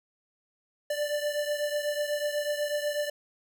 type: beating tone pair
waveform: square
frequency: 587.3 / 595.4 Hz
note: D5 / D5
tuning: 0 / +24 cents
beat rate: 8.1 Hz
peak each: -30 / -34 dBFS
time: 0.9-3.1 s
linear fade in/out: 5 ms
effects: none